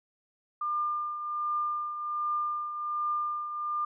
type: tone with tremolo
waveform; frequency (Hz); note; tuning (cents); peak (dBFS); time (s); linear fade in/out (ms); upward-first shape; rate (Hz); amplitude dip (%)
sine; 1200; D6; +37; -26; 0.61-3.85; 5; triangle; 1.3; 60
effects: none